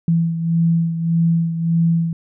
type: beating tone pair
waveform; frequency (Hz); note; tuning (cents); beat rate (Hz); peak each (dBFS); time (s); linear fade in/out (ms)
sine; 166.2 / 167.9; E3 / E3; +15 / +32; 1.7; -15 / -22; 0.08-2.13; 2
effects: none